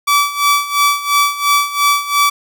sawtooth tone with tremolo, 1153 Hz, D6, 32 cents flat, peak -5 dBFS, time 0.07-2.3 s, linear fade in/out 10 ms, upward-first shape sine, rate 2.9 Hz, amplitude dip 80%, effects none

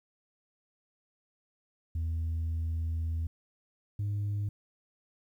sine tone pair in turn, 81.6 / 102.48 Hz, E2 / G#2, -17 / -23 cents, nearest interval major third, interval 394 cents, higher second, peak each -27 dBFS, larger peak neither, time 1.95-3.27 / 3.99-4.49 s, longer first, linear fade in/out 5 ms, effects tanh soft clip ceiling -28 dBFS + 11-bit

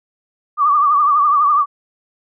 sine tone with vibrato, 1173 Hz, D6, 2 cents flat, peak -10 dBFS, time 0.57-1.66 s, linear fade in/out 50 ms, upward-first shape triangle, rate 12 Hz, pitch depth 97 cents each way, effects none

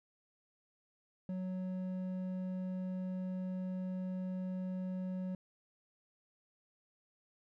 sine tone with hard clipping, 185 Hz, F#3, in tune, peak -38 dBFS, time 1.29-5.35 s, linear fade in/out 2 ms, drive 6 dB, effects none

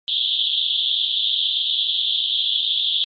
pink band-pass noise, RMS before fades -21 dBFS, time 0.08-3.04 s, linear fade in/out 0 ms, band 3200 to 3700 Hz, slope 96 dB/octave, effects MP3 32 kbps

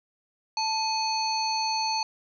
harmonic tone with a mistuned harmonic, 880 Hz, A5, in tune, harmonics 1 / 3 / 5 / 7, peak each -27 / -36 / -29 / -37 dBFS, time 0.57-2.03 s, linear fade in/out 2 ms, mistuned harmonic 3, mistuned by -83 cents, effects none

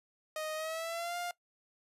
sawtooth tone with pitch glide, 622.3 to 702.6 Hz, D#5 to F5, 0 to +10 cents, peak -32 dBFS, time 0.36-1.31 s, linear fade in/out 2 ms, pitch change +210 cents, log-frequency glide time 0.55-1.17 s, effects noise-tail reverb RT60 0.1 s tail -20 dB re dry + resampled to 32000 Hz

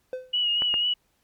triangle tone with exponential decay, 511 Hz, C5, 41 cents flat, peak -24 dBFS, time 0.13-0.38 s, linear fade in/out 1 ms, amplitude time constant 53 ms
sine tone with vibrato, 2900 Hz, F#7, 35 cents flat, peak -21 dBFS, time 0.33-0.94 s, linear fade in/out 10 ms, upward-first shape sine, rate 4.1 Hz, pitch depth 35 cents each way
clicks, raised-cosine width 0.5 ms, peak -17 dBFS, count 2, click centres 0.621 / 0.741 s
effects pink hiss -69 dBFS RMS until 1.23 s + MP3 96 kbps

